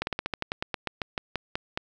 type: slowing click train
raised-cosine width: 0.3 ms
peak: -12 dBFS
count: 16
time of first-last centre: 0.02-1.775 s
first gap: 51 ms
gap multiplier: 1.11
effects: none